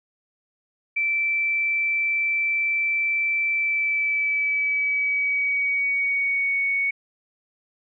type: tone with pitch glide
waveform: sine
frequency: 2331 to 2226 Hz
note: D7 to C#7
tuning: -14 to +7 cents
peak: -20 dBFS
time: 0.96-6.91 s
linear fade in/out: 10 ms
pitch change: -79 cents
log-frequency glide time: 3.52-6.6 s
effects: none